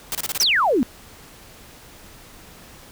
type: noise bursts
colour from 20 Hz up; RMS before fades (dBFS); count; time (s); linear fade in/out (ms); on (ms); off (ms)
white; -25; 6; 0.12-0.434; 0; 29; 28
type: exponential sweep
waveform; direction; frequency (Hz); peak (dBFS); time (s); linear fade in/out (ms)
sine; down; 6210 to 222.2; -15; 0.4-0.83; 0
effects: pink hiss -45 dBFS RMS until 2.91 s